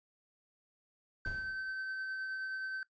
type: tone with tremolo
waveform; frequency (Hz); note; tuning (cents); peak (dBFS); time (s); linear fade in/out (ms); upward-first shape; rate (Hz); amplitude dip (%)
triangle; 1541; G6; -30; -34; 1.25-2.83; 2; triangle; 9.5; 25
type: noise with exponential decay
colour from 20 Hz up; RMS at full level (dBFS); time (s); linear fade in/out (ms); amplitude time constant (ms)
brown; -41; 1.26-1.82; 0; 120
effects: noise-tail reverb RT60 0.1 s tail -19 dB re dry + resampled to 16000 Hz